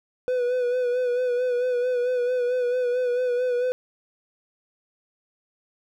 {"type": "tone with vibrato", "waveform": "triangle", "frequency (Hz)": 495.4, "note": "B4", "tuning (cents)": 5, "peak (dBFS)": -19, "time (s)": [0.28, 3.72], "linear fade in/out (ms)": 0, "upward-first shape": "sine", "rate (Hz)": 4.5, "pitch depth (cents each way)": 40, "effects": []}